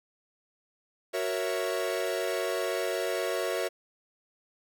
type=chord; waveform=45% pulse; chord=F# dominant seventh; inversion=none; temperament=equal; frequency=370 / 466.2 / 554.4 / 659.3 Hz; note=F#4 / A#4 / C#5 / E5; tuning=0 / 0 / 0 / 0 cents; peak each=-34 dBFS; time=1.13-3.69 s; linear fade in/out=20 ms; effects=none